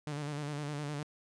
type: tone with vibrato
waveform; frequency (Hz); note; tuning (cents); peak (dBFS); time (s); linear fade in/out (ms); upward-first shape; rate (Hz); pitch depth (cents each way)
sawtooth; 146.83; D3; 0; -32; 0.07-1.03; 0; square; 9.8; 44
effects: resampled to 22050 Hz